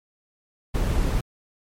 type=noise; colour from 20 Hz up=brown; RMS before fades=-22 dBFS; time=0.74-1.21 s; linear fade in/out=10 ms; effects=MP3 64 kbps